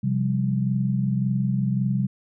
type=chord; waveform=sine; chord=C suspended fourth; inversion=none; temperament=just; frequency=130.81 / 174.42 / 196.22 Hz; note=C3 / F3 / G3; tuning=0 / -2 / +2 cents; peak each=-23 / -29 / -24 dBFS; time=0.03-2.07 s; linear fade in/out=10 ms; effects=none